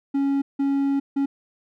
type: tone bursts at uneven times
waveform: triangle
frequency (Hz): 277.2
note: C#4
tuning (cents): 0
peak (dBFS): -17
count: 3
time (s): 0.14-0.42 / 0.59-1 / 1.16-1.26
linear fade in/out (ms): 10
effects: none